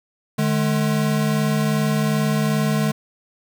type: tone pair together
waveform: square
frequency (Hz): 150 / 212.6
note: D3 / G#3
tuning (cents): +37 / +41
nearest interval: tritone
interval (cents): 604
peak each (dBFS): -21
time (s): 0.38-2.92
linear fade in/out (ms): 10
effects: 8-bit